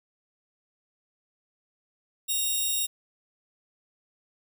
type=tone pair together; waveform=5% pulse; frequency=2794 / 3734 Hz; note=F7 / A#7; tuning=0 / +2 cents; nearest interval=perfect fourth; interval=502 cents; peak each=-24 / -18 dBFS; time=2.28-2.87 s; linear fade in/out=20 ms; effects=none